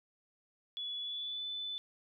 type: tone with pitch glide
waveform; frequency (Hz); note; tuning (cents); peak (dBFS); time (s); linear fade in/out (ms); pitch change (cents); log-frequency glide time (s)
sine; 3413 to 3503; G#7 to A7; +47 to -8; -37; 0.77-1.78; 0; +45; 1.01-1.46
effects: none